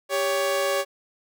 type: tone pair together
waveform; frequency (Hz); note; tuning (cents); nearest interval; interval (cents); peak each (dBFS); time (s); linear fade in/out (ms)
sawtooth; 396 / 560; G4 / C#5; +18 / +18; tritone; 600; -24 / -19; 0.09-0.85; 50
effects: none